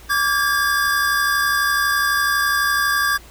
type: tone cluster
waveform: square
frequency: 1158 / 1616 / 1688 Hz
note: D6 / G#6 / G#6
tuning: -25 / -48 / +28 cents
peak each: -22 / -19 / -27 dBFS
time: 0.09-3.18 s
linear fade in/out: 20 ms
effects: added 58 Hz sine -42 dBFS peak until 3.3 s + pink hiss -45 dBFS RMS until 3.3 s